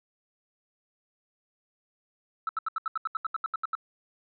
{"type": "tone bursts", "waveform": "sine", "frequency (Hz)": 1311, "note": "E6", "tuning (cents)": -10, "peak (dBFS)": -25, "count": 14, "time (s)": [2.47, 3.752], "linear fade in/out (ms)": 2, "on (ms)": 21, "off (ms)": 76, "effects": ["tanh soft clip ceiling -22 dBFS"]}